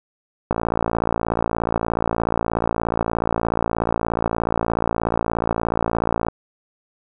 click train, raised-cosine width 1 ms, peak -6 dBFS, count 329, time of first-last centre 0.51-6.285 s, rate 56.8 Hz, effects none

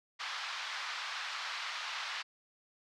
pink band-pass noise, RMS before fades -40 dBFS, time 0.19-2.23 s, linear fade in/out 20 ms, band 1000 to 4900 Hz, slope 24 dB/octave, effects none

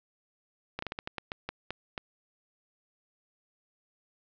slowing click train, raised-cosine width 0.3 ms, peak -18 dBFS, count 11, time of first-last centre 0.79-1.978 s, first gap 34 ms, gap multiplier 1.26, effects low-pass 5000 Hz 12 dB/octave

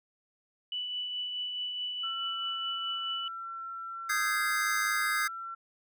sine tone with tremolo, 2969 Hz, F#7, 5 cents sharp, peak -31 dBFS, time 0.72-3.28 s, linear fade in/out 2 ms, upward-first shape triangle, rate 4.7 Hz, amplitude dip 35%
sine tone, 1351 Hz, E6, 42 cents sharp, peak -37 dBFS, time 2.03-5.55 s, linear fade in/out 10 ms
square chord, Ab major seventh, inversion second, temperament just, 1245.9 / 1557.4 / 1661.2 / 2077 Hz, Eb6 / G6 / Ab6 / C7, +2 / -12 / 0 / -13 cents, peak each -34 dBFS, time 4.09-5.28 s, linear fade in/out 10 ms
effects none

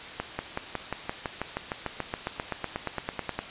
accelerating click train, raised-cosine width 0.5 ms, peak -14 dBFS, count 24, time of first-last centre 0.2-3.39 s, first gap 190 ms, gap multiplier 0.97, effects white hiss -40 dBFS RMS until 3.5 s + resampled to 8000 Hz

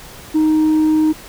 sine tone, 311.1 Hz, D#4, in tune, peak -8 dBFS, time 0.34-1.13 s, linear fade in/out 20 ms, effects tanh soft clip ceiling -10 dBFS + pink hiss -37 dBFS RMS until 1.28 s

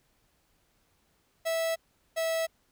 45% pulse tone pair in turn, 655 / 652.3 Hz, E5 / E5, -11 / -18 cents, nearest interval unison, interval 7 cents, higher first, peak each -27 dBFS, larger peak neither, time 1.45-1.76 / 2.16-2.47 s, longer neither, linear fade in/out 20 ms, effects pink hiss -70 dBFS RMS until 2.71 s

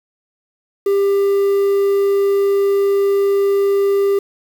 triangle tone with quantisation, 397.5 Hz, G4, 24 cents sharp, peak -10 dBFS, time 0.86-4.19 s, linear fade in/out 5 ms, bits 6, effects none

